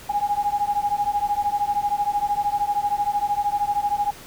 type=beating tone pair; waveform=sine; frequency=815 / 828 Hz; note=G#5 / G#5; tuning=-33 / -5 cents; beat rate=13 Hz; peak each=-23 dBFS; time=0.09-4.11 s; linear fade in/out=10 ms; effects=pink hiss -42 dBFS RMS until 4.26 s